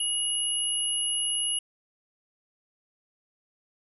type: tone pair together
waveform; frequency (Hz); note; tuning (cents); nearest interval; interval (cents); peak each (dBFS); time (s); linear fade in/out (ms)
sine; 2897 / 10938; F#7 / F9; -37 / -37; octave + major seventh; 2300; -28; 0-1.59; 5
effects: none